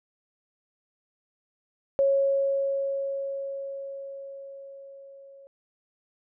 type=tone with level ramp; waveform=sine; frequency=550 Hz; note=C#5; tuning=14 cents flat; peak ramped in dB=-18 to -47 dBFS; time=1.99-5.47 s; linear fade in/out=0 ms; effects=none